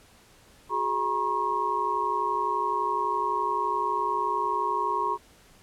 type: tone cluster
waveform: sine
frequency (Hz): 365.9 / 417.6 / 954 / 1086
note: F#4 / G#4 / A#5 / C#6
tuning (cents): -19 / +10 / +40 / -36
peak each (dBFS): -35 / -34 / -27 / -28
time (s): 0.69-5.18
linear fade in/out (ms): 50
effects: pink hiss -56 dBFS RMS until 5.62 s + low-pass 12000 Hz 12 dB/octave